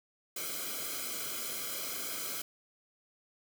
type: noise with comb filter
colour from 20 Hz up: white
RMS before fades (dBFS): -38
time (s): 0.36-2.42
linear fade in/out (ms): 5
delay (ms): 1.1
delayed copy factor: -0.95
effects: none